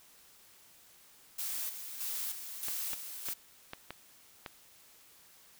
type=noise with tremolo; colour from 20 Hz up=blue; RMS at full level=-37 dBFS; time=1.38-3.34 s; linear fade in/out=10 ms; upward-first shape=square; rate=1.6 Hz; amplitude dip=55%
type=clicks; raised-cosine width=0.3 ms; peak=-24 dBFS; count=6; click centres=2.684 / 2.933 / 3.286 / 3.734 / 3.906 / 4.462 s
effects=white hiss -60 dBFS RMS until 5.59 s